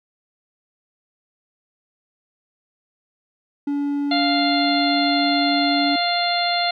triangle tone, 285.6 Hz, D4, 48 cents flat, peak -18 dBFS, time 3.67-5.96 s, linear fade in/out 5 ms
harmonic tone, 698.5 Hz, F5, in tune, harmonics 1 / 2 / 3 / 4 / 5 / 6, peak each -21 / -29 / -27 / -32 / -27 / -24 dBFS, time 4.11-6.71 s, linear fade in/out 5 ms
effects none

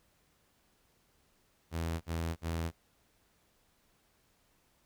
sawtooth tone bursts, 82.6 Hz, E2, 4 cents sharp, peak -29 dBFS, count 3, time 1.71-2.716 s, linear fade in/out 50 ms, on 300 ms, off 53 ms, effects pink hiss -71 dBFS RMS until 4.85 s

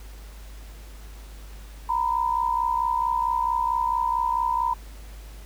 sine tone pair together, 932.3 / 996.8 Hz, A#5 / B5, 0 / +16 cents, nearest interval minor second, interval 116 cents, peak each -24 dBFS, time 1.89-4.74 s, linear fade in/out 5 ms, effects added 51 Hz sine -39 dBFS peak until 5.45 s + pink hiss -50 dBFS RMS until 5.45 s

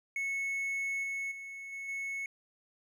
triangle tone with level steps, 2200 Hz, C#7, 14 cents flat, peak -30 / -32 / -40 / -37 / -33 dBFS, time 0.16-2.26 s, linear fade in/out 2 ms, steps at 1.03 / 1.31 / 1.72 / 1.88 s, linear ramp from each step 10 ms, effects none

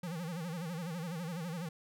square tone with vibrato, 169.1 Hz, E3, 44 cents sharp, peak -38 dBFS, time 0.03-1.69 s, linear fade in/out 5 ms, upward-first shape sine, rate 12 Hz, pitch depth 140 cents each way, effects none

